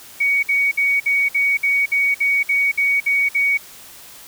sine tone bursts, 2243 Hz, C#7, 20 cents sharp, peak -14 dBFS, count 12, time 0.2-3.576 s, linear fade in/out 10 ms, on 230 ms, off 56 ms, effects white hiss -41 dBFS RMS until 4.27 s

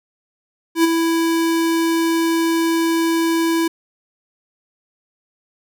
square tone with ADSR envelope, 330.4 Hz, E4, 4 cents sharp, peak -10 dBFS, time 0.75-3.68 s, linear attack 91 ms, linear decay 18 ms, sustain -6 dB, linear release 7 ms, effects none

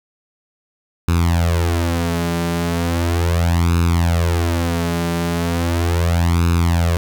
sawtooth tone with flanger, 85 Hz, F2, 46 cents flat, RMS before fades -17 dBFS, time 1.08-6.97 s, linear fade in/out 0 ms, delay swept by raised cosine 0.77 to 5.07 ms, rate 0.37 Hz, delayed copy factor +0.85, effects none

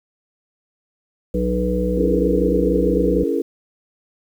harmonic tone, 61.3 Hz, B1, 12 cents flat, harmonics 1 / 3 / 5 / 7 / 8, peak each -23 / -22 / -26 / -29 / -22 dBFS, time 1.34-3.24 s, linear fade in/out 5 ms
sine chord, A# half-diminished seventh, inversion first, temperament just, 279.7 / 335.6 / 419.5 / 466.2 Hz, C#4 / E4 / G#4 / A#4, +16 / +31 / +17 / 0 cents, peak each -23 dBFS, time 1.97-3.42 s, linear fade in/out 5 ms
effects 8-bit

